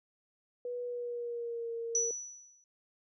sine tone with pitch glide, 488.5 to 462.4 Hz, B4 to A#4, -19 to -14 cents, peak -35 dBFS, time 0.65-2.11 s, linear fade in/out 2 ms, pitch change -95 cents, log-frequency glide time 0.84-1.72 s
sine tone with exponential decay, 5920 Hz, F#8, in tune, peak -25 dBFS, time 1.95-2.64 s, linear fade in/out 1 ms, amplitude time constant 150 ms
effects none

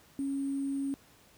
sine tone with sample-and-hold, 275.5 Hz, C#4, 11 cents flat, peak -30 dBFS, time 0.19-0.94 s, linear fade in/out 0 ms, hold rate 8820 Hz, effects pink hiss -60 dBFS RMS until 1.37 s + high-pass 60 Hz 12 dB/octave

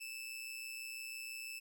sawtooth tone with amplitude modulation, 2637 Hz, E7, in tune, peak -38 dBFS, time 0-1.6 s, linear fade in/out 20 ms, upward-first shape sine, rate 126 Hz, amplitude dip 55%, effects none

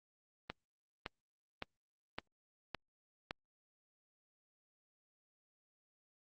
click train, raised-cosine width 0.3 ms, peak -23 dBFS, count 6, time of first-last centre 0.5-3.309 s, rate 1.78 Hz, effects Opus 32 kbps

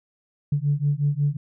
sine beating tone pair, 142 / 147.5 Hz, C#3 / D3, +42 / +8 cents, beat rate 5.5 Hz, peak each -22 dBFS, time 0.52-1.37 s, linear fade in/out 5 ms, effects tanh soft clip ceiling -12 dBFS

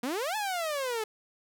sawtooth exponential two-way sweep, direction up then down, 230 to 880 to 423.7 Hz, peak -26 dBFS, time 0.03-1.04 s, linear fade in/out 5 ms, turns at 0.36 s, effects none

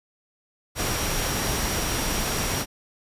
sine tone in noise, 5660 Hz, F8, 22 cents sharp, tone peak -35 dBFS, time 0.75-2.66 s, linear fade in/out 50 ms, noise pink, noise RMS -26 dBFS, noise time 0.75-2.66 s, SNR -12 dB, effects resampled to 32000 Hz

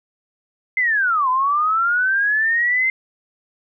sine linear two-way sweep, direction down then up, 2090 to 1001 to 2090 Hz, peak -15 dBFS, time 0.77-2.9 s, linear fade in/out 2 ms, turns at 1.29 s, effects none

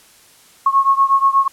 sine beating tone pair, 1090 / 1098.3 Hz, C#6 / C#6, -29 / -16 cents, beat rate 8.3 Hz, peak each -13 / -15 dBFS, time 0.66-1.48 s, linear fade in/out 5 ms, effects white hiss -48 dBFS RMS until 1.52 s + low-pass 12000 Hz 12 dB/octave

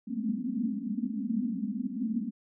white band-pass noise, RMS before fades -32 dBFS, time 0.07-2.31 s, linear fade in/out 20 ms, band 200 to 260 Hz, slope 96 dB/octave, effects none

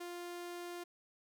sawtooth tone, 350 Hz, F4, 4 cents sharp, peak -39 dBFS, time 0-0.84 s, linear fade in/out 10 ms, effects none

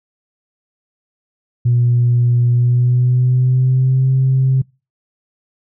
sine tone with pitch glide, 120.9 to 131.84 Hz, B2 to C3, -36 to +14 cents, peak -9 dBFS, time 1.65-4.62 s, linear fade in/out 10 ms, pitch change +150 cents, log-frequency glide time 2.51-4.1 s, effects noise-tail reverb RT60 0.3 s tail -26 dB re dry + tanh soft clip ceiling -6 dBFS

